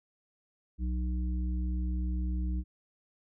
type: harmonic tone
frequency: 61.74 Hz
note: B1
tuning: in tune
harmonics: 1 / 3 / 5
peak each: -29 / -39 / -43 dBFS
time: 0.78-2.64 s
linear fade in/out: 50 ms
effects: none